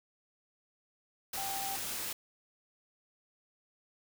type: tone in noise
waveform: sine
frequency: 784 Hz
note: G5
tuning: in tune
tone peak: -38 dBFS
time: 1.37-1.76 s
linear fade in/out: 5 ms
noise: white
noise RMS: -38 dBFS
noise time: 1.33-2.13 s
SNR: -3 dB
effects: none